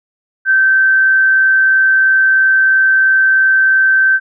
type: tone with amplitude modulation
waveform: sine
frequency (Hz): 1550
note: G6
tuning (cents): -20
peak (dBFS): -6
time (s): 0.45-4.2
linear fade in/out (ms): 50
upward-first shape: sine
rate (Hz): 123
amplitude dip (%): 25
effects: none